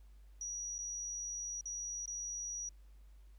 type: tone with dropouts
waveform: sine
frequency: 5800 Hz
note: F#8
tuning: 35 cents flat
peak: -39 dBFS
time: 0.41-2.69 s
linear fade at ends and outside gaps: 2 ms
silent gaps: 0.782-0.788 / 1.61-1.656 / 2.058-2.077 s
effects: added 50 Hz sine -55 dBFS peak until 3.38 s + pink hiss -75 dBFS RMS until 3.38 s